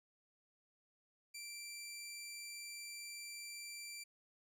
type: tone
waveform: 15% pulse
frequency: 2349 Hz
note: D7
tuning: in tune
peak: -40 dBFS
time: 1.34-4.04 s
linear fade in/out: 10 ms
effects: none